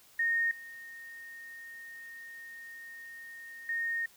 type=tone with level steps; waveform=sine; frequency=1847 Hz; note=A#6; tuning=16 cents flat; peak=-26 / -44 / -30 dBFS; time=0.19-4.06 s; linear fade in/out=5 ms; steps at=0.51 / 3.69 s; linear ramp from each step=2 ms; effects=white hiss -60 dBFS RMS until 4.16 s